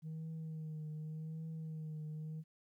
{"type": "tone with vibrato", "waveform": "sine", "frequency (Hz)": 157.1, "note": "D#3", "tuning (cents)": 17, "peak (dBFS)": -39, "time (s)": [0.02, 2.44], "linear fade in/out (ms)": 50, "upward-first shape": "triangle", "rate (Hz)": 0.86, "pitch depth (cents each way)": 46, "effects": ["tanh soft clip ceiling -40 dBFS", "13-bit"]}